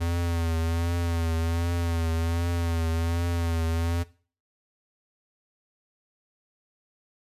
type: tone with vibrato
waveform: square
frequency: 83.9 Hz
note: E2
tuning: 31 cents sharp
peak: -25 dBFS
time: 0-4.04 s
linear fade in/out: 20 ms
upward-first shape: triangle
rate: 1.3 Hz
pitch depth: 52 cents each way
effects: noise-tail reverb RT60 0.4 s tail -18 dB re dry + resampled to 32000 Hz